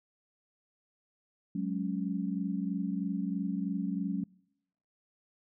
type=chord; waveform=sine; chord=F# suspended second; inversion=none; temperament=just; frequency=185 / 208.1 / 277.5 Hz; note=F#3 / G#3 / C#4; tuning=0 / +4 / +2 cents; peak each=-33 / -35 / -36 dBFS; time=1.55-4.24 s; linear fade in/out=5 ms; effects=noise-tail reverb RT60 0.8 s tail -25 dB re dry